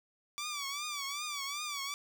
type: tone with vibrato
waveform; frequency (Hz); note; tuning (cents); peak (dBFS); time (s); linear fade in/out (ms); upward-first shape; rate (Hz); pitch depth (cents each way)
10% pulse; 1157; D6; -26; -28; 0.38-1.94; 0; triangle; 2.6; 110
effects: none

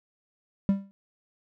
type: tone with exponential decay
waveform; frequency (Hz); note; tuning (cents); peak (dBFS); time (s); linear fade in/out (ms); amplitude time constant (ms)
triangle; 196.9; G3; +8; -14; 0.69-0.91; 0; 46
effects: none

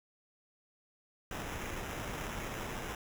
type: noise with sample-and-hold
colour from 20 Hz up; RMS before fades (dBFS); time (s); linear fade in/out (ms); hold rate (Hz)
pink; -40; 1.31-2.95; 2; 4410
effects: none

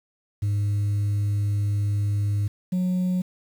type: tone pair in turn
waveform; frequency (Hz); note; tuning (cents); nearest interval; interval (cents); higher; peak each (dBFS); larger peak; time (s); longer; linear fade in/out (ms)
sine; 102.4 / 182.46; G#2 / F#3; -24 / -24; minor seventh; 1000; second; -18; neither; 0.42-2.48 / 2.72-3.22; first; 10
effects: tanh soft clip ceiling -20 dBFS + 8-bit

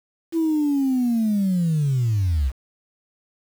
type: linear sweep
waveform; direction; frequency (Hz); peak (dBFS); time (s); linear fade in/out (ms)
sine; down; 334.8 to 59.7; -16; 0.32-2.52; 50
effects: tanh soft clip ceiling -15 dBFS + 7-bit

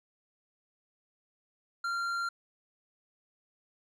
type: tone with tanh clipping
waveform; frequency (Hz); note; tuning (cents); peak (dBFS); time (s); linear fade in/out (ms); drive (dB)
sine; 1383; F6; -17; -32; 1.84-2.29; 5; 10
effects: none

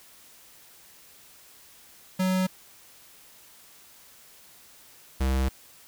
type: tone pair in turn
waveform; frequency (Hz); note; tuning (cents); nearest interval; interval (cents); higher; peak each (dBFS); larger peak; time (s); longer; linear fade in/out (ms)
square; 186.1 / 65.8; F#3 / C2; +10 / +10; octave + tritone; 1800; first; -23; neither; 2.19-2.47 / 5.2-5.49; second; 10
effects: white hiss -53 dBFS RMS until 5.87 s

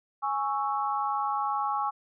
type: chord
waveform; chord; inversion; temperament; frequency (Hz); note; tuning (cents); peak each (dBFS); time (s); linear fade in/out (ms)
sine; C# minor; second; equal; 830.6 / 1108.7 / 1318.5; G#5 / C#6 / E6; 0 / 0 / 0; -29 / -30 / -34; 0.22-1.91; 20
effects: none

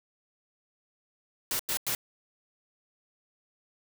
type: noise bursts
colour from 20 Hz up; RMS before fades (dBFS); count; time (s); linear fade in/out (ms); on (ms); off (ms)
white; -30; 3; 1.51-1.95; 2; 84; 94
effects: none

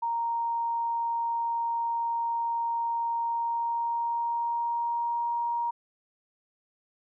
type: tone with pitch glide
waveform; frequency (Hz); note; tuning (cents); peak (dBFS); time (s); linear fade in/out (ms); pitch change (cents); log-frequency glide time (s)
sine; 931 to 942.4; A#5 to A#5; -2 to +19; -26; 0.02-5.71; 10; +21; 3.23-5.34
effects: none

